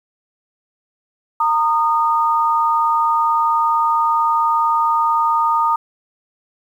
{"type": "tone pair together", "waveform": "sine", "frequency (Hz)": [918.9, 1230], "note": ["A#5", "D#6"], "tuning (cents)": [-25, -20], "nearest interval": "perfect fourth", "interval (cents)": 505, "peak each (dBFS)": -16, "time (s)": [1.4, 5.76], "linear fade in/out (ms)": 5, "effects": ["8-bit"]}